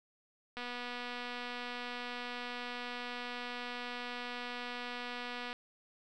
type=click train; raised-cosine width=0.3 ms; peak=-26 dBFS; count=1211; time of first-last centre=0.57-5.529 s; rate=244 Hz; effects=none